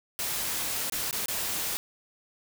white noise with dropouts, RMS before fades -31 dBFS, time 0.19-1.77 s, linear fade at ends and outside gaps 0 ms, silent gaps 0.898-0.922 / 1.11-1.128 / 1.258-1.283 s, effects none

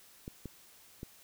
clicks, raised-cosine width 3 ms, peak -28 dBFS, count 3, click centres 0.279 / 0.457 / 1.031 s, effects white hiss -59 dBFS RMS until 1.23 s

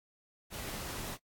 pink noise, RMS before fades -41 dBFS, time 0.5-1.18 s, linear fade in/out 50 ms, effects noise-tail reverb RT60 0.1 s tail -23 dB re dry + AAC 64 kbps

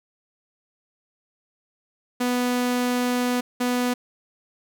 sawtooth tone pair in turn, 246.9 / 246.9 Hz, B3 / B3, 0 / 0 cents, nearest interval unison, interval 0 cents, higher neither, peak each -17 dBFS, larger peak neither, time 2.2-3.41 / 3.6-3.94 s, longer first, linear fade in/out 10 ms, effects none

